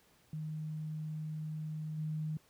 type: tone with level steps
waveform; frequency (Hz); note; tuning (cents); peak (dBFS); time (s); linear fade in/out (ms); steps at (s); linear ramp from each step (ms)
sine; 155.1; D#3; -5; -37 / -34; 0.33-2.37; 2; 1.97; 20
effects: pink hiss -67 dBFS RMS until 2.49 s + high-pass 60 Hz 12 dB/octave